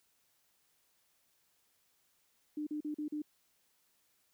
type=tone bursts; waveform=sine; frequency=300.2 Hz; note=D4; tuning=38 cents sharp; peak=-35 dBFS; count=5; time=2.57-3.22 s; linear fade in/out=5 ms; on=98 ms; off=40 ms; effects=white hiss -74 dBFS RMS until 4.33 s